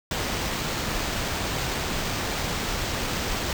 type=noise with sample-and-hold; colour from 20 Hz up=pink; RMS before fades=-28 dBFS; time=0.11-3.53 s; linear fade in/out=2 ms; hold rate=11025 Hz; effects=none